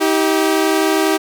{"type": "tone pair together", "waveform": "sawtooth", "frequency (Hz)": [317.9, 390], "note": ["D#4", "G4"], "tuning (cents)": [37, -9], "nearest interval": "major third", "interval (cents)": 354, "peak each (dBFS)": -12, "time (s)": [0, 1.18], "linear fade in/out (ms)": 20, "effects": []}